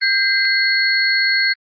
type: tone cluster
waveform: sine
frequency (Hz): 1590 / 2054 / 4337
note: G6 / C7 / C#8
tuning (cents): +24 / -33 / -39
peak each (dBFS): -18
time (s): 0.01-1.54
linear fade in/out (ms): 20
effects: Opus 24 kbps